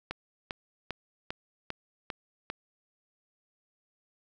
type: click train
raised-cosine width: 0.3 ms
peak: -18 dBFS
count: 7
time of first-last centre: 0.11-2.5 s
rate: 2.51 Hz
effects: none